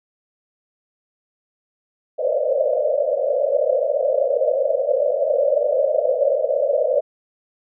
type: band-pass noise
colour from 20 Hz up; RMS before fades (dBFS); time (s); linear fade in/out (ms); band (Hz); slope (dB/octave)
white; -19; 2.18-7.01; 10; 500 to 620; 96
effects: none